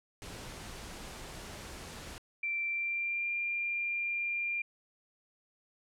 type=noise; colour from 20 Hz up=pink; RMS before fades=-45 dBFS; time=0.22-2.18 s; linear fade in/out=0 ms
type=tone with pitch glide; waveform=sine; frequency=2349 to 2391 Hz; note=D7 to D7; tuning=0 to +30 cents; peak=-31 dBFS; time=2.43-4.62 s; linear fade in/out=5 ms; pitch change=+30 cents; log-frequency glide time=2.68-3.31 s
effects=low-pass 10000 Hz 12 dB/octave